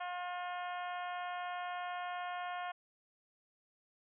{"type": "harmonic tone", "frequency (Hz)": 356.8, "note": "F4", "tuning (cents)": 37, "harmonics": [2, 3, 4, 5, 6, 7, 8, 9], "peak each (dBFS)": [-40, -45, -47, -50, -54, -55, -57, -56], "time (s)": [0, 2.72], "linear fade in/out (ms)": 10, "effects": []}